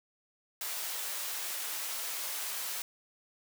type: high-pass noise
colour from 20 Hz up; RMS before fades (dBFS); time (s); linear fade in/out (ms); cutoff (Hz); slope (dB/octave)
white; -37; 0.61-2.82; 2; 570; 12
effects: none